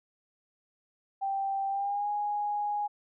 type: tone with pitch glide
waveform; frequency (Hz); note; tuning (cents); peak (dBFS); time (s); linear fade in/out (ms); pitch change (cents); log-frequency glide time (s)
sine; 784 to 827.7; G5 to G#5; 0 to -6; -28; 1.21-2.88; 20; +94; 1.69-2.09
effects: none